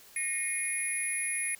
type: tone cluster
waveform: sine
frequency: 1851 / 2161 / 2443 / 10740 Hz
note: A#6 / C#7 / D#7 / E9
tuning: -13 / -45 / -32 / +31 cents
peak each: -40 / -37 / -39 / -31 dBFS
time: 0.16-1.55 s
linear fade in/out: 2 ms
effects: white hiss -55 dBFS RMS until 1.59 s